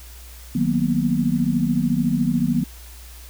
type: chord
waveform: sine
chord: B major seventh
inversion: first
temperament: equal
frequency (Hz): 155.56 / 185 / 233.1 / 246.9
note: D#3 / F#3 / A#3 / B3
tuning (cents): 0 / 0 / 0 / 0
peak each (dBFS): -24 / -24 / -22 / -22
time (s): 0.55-2.64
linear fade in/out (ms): 5
effects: added 60 Hz sine -39 dBFS peak until 3.29 s + white hiss -45 dBFS RMS until 3.29 s